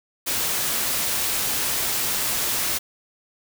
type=noise; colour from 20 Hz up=white; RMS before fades=-24 dBFS; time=0.26-2.79 s; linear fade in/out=20 ms; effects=none